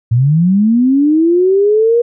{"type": "linear sweep", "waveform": "sine", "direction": "up", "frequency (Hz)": [111.1, 480], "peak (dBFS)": -7, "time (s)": [0.11, 2.02], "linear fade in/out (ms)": 10, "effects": []}